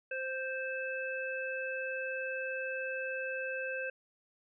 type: harmonic tone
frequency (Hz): 523.3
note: C5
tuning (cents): 0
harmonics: 1 / 3 / 5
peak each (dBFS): -38 / -38 / -41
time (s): 0.11-3.9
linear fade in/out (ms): 5
effects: none